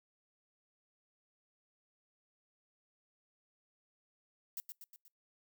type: noise with echo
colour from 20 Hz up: violet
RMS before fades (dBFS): -41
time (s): 4.57-4.6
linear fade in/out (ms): 0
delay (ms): 120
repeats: 4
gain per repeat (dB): -5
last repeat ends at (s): 5.08
effects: noise-tail reverb RT60 0.2 s tail -26 dB re dry